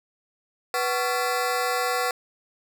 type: ring-modulated tone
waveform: 20% pulse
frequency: 622.3 Hz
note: D#5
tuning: in tune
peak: -15 dBFS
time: 0.74-2.11 s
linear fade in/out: 2 ms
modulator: 130 Hz
effects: none